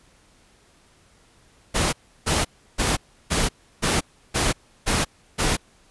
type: noise bursts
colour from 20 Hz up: pink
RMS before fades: -21 dBFS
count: 8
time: 1.74-5.57 s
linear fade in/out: 20 ms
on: 190 ms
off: 330 ms
effects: pink hiss -57 dBFS RMS until 5.9 s + resampled to 24000 Hz